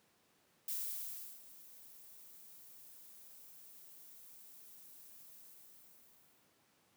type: noise with ADSR envelope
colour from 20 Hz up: violet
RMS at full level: -39 dBFS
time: 0.68-6.55 s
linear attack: 3 ms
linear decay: 710 ms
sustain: -18 dB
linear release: 1200 ms
effects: pink hiss -72 dBFS RMS until 6.96 s + high-pass 150 Hz 12 dB/octave